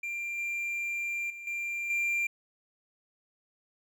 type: tone with level steps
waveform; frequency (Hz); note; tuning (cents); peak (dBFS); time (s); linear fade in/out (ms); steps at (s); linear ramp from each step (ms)
triangle; 2378; D7; +21; -31 / -29 / -39 / -30 / -25; 0.03-2.27; 5; 0.38 / 1.3 / 1.47 / 1.9; 2
effects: none